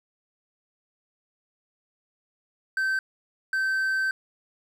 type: tone pair in turn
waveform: triangle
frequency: 1548 / 1548 Hz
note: G6 / G6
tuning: -22 / -22 cents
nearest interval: unison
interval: 0 cents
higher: neither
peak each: -21 dBFS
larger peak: neither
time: 2.77-2.99 / 3.53-4.11 s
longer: second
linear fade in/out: 2 ms
effects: none